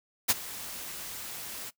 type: noise with ADSR envelope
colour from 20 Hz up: white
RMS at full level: -21 dBFS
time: 0.28-1.71 s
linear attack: 21 ms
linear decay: 31 ms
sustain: -19 dB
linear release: 28 ms
effects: noise-tail reverb RT60 0.1 s tail -19 dB re dry